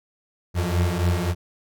35% pulse beating tone pair, 86 / 89.7 Hz, F2 / F2, -26 / +47 cents, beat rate 3.7 Hz, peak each -21 / -21 dBFS, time 0.54-1.35 s, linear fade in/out 50 ms, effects none

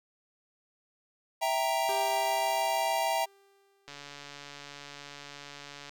square chord, E diminished, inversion none, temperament equal, 659.3 / 784 / 932.3 Hz, E5 / G5 / Bb5, 0 / 0 / 0 cents, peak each -32 dBFS, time 1.41-3.26 s, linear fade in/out 20 ms
sawtooth tone with exponential decay, 395.3 Hz, G4, 15 cents sharp, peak -31 dBFS, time 1.89-4.29 s, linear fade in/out 0 ms, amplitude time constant 520 ms
click train, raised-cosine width 0.2 ms, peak -27 dBFS, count 289, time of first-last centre 3.88-5.894 s, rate 143 Hz
effects none

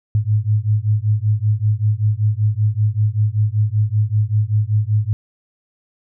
sine beating tone pair, 103.83 / 109.03 Hz, G#2 / A2, 0 / -15 cents, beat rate 5.2 Hz, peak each -17 dBFS, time 0.15-5.13 s, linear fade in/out 0 ms, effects none

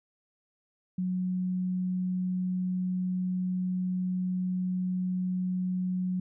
sine tone, 183.2 Hz, F#3, 17 cents flat, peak -27 dBFS, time 0.98-6.2 s, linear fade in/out 5 ms, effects none

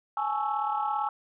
sine chord, A major seventh, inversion third, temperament equal with one note detuned, 830.6 / 868.4 / 1108.7 / 1318.5 Hz, G#5 / A5 / C#6 / E6, 0 / -23 / 0 / 0 cents, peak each -29 / -32 / -34 / -32 dBFS, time 0.17-1.09 s, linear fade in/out 2 ms, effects tanh soft clip ceiling -17 dBFS

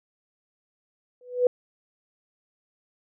sine tone with exponential growth, 494.9 Hz, B4, 4 cents sharp, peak -13 dBFS, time 1.21-1.47 s, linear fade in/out 2 ms, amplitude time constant 56 ms, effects none

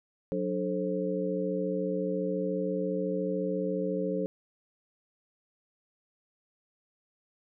sine tone cluster, 183 / 296.1 / 435.8 / 530 Hz, F#3 / D4 / A4 / C5, -19 / +14 / -17 / +22 cents, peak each -33 / -35 / -33 / -33 dBFS, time 0.32-4.26 s, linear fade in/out 0 ms, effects none

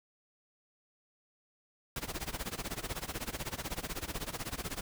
pink noise with tremolo, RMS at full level -36 dBFS, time 1.96-4.81 s, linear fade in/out 2 ms, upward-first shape sine, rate 16 Hz, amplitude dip 90%, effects none

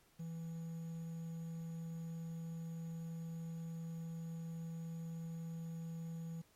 triangle tone with quantisation, 164.81 Hz, E3, in tune, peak -40 dBFS, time 0.19-6.42 s, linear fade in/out 10 ms, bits 11, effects pink hiss -70 dBFS RMS until 6.55 s + MP3 64 kbps

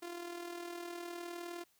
sawtooth tone with amplitude modulation, 346.4 Hz, F4, 14 cents flat, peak -36 dBFS, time 0.02-1.64 s, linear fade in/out 10 ms, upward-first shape sine, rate 39.7 Hz, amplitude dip 55%, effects white hiss -72 dBFS RMS until 1.79 s

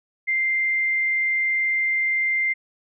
sine tone, 2093 Hz, C7, in tune, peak -19 dBFS, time 0.27-2.54 s, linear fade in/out 20 ms, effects none

